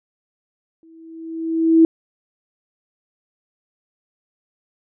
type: tone with exponential growth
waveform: sine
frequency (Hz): 325.9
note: E4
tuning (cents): -20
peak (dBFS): -6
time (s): 0.83-1.85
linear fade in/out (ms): 1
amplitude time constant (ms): 220
effects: none